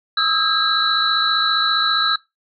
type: tone cluster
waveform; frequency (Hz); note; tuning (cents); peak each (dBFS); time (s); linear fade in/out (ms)
sine; 1263 / 1318 / 1619 / 3945 / 4182; D#6 / E6 / G#6 / B7 / C8; +26 / -1 / -45 / -3 / -2; -23 / -22 / -22 / -18 / -26; 0.17-2.16; 5
effects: noise-tail reverb RT60 0.2 s tail -20 dB re dry